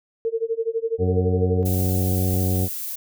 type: tone with tremolo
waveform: sine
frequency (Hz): 454.4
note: A#4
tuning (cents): -44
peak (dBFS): -18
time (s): 0.25-1.63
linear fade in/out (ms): 0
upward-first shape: sine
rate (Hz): 12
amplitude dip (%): 95
type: harmonic tone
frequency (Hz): 92.5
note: F#2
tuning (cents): 0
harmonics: 1 / 2 / 3 / 4 / 5 / 6 / 8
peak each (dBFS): -20 / -26 / -30 / -32 / -34 / -36 / -38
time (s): 0.98-2.69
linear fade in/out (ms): 50
type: noise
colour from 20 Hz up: violet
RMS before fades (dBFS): -30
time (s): 1.65-2.96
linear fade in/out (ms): 10
effects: none